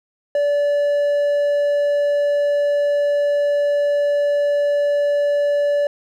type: tone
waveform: triangle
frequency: 578 Hz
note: D5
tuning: 28 cents flat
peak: -13 dBFS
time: 0.35-5.87 s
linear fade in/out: 2 ms
effects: none